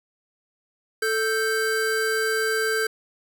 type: tone pair together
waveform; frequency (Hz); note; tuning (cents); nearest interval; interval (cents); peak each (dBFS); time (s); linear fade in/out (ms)
square; 440 / 1568; A4 / G6; 0 / 0; octave + minor seventh; 2200; -25; 1.02-2.87; 5
effects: none